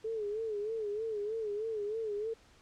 sine tone with vibrato, 429.7 Hz, A4, 41 cents flat, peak -33 dBFS, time 0.04-2.34 s, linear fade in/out 10 ms, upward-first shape sine, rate 3.2 Hz, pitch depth 93 cents each way, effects pink hiss -62 dBFS RMS until 2.61 s + low-pass 7000 Hz 12 dB/octave

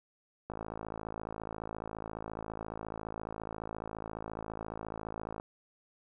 click train, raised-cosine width 1 ms, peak -25 dBFS, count 268, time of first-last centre 0.5-5.399 s, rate 54.5 Hz, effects none

